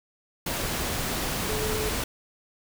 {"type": "tone in noise", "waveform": "sine", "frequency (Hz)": 430.4, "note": "A4", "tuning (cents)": -38, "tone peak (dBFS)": -30, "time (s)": [1.49, 1.9], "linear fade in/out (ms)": 5, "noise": "pink", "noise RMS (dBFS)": -29, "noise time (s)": [0.46, 2.04], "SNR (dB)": -4, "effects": []}